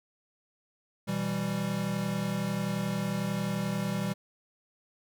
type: chord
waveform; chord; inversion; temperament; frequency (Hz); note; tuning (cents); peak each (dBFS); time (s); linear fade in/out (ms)
square; E minor; second; equal; 123.47 / 164.81 / 196; B2 / E3 / G3; 0 / 0 / 0; -37 / -35 / -32; 1.07-4.14; 20
effects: none